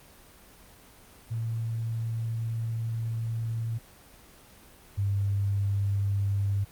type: tone pair in turn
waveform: sine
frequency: 113.9 / 99.8 Hz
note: A#2 / G2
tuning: -40 / +32 cents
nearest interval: major second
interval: 228 cents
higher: first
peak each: -28 / -24 dBFS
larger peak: second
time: 1.3-3.79 / 4.97-6.65 s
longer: first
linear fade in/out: 20 ms
effects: pink hiss -53 dBFS RMS until 6.71 s + Opus 24 kbps